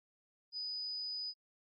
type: tone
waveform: sine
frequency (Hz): 4977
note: D#8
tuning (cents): 0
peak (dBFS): -38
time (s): 0.52-1.34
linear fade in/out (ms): 50
effects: AAC 64 kbps